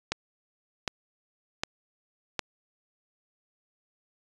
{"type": "click train", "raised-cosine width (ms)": 0.2, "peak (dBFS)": -10, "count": 4, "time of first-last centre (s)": [0.12, 2.393], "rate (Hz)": 1.32, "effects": ["resampled to 22050 Hz"]}